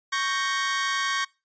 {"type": "chord", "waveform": "sawtooth", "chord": "G diminished", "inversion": "second", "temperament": "equal", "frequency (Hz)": [1108.7, 1568, 1864.7], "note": ["Db6", "G6", "Bb6"], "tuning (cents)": [0, 0, 0], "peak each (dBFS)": [-23, -26, -26], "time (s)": [0.12, 1.25], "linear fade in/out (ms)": 10, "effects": ["noise-tail reverb RT60 0.3 s tail -25 dB re dry", "resampled to 16000 Hz"]}